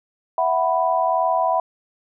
sine chord, E suspended second, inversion none, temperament just, 659.3 / 741.7 / 988.9 Hz, E5 / F#5 / B5, 0 / +4 / +2 cents, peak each -21 dBFS, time 0.38-1.6 s, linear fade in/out 2 ms, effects none

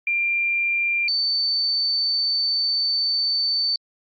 sine tone pair in turn, 2382 / 4538 Hz, D7 / C#8, +24 / +40 cents, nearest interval major seventh, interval 1116 cents, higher second, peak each -19 dBFS, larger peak neither, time 0.07-1.08 / 1.08-3.76 s, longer second, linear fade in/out 2 ms, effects Opus 48 kbps

